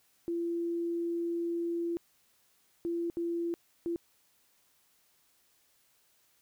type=tone bursts at uneven times; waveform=sine; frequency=340 Hz; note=F4; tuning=46 cents flat; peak=-30 dBFS; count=4; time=0.28-1.97 / 2.85-3.1 / 3.17-3.54 / 3.86-3.96 s; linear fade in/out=0 ms; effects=white hiss -69 dBFS RMS until 6.41 s